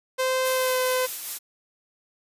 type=tone with pitch glide; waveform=sawtooth; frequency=518 to 510.3 Hz; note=C5 to C5; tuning=-17 to -43 cents; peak=-18 dBFS; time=0.18-1.07 s; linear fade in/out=20 ms; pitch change=-26 cents; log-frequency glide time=0.52-0.78 s
type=noise with tremolo; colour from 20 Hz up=blue; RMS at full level=-30 dBFS; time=0.44-1.39 s; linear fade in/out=20 ms; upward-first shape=sine; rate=4.9 Hz; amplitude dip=30%
effects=resampled to 32000 Hz